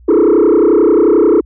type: tone with frequency modulation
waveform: sine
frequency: 379.5 Hz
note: F#4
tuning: 44 cents sharp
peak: -3 dBFS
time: 0.08-1.41 s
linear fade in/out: 10 ms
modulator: 31.3 Hz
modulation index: 2.4
effects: tanh soft clip ceiling -5 dBFS + added 60 Hz sine -38 dBFS peak until 1.45 s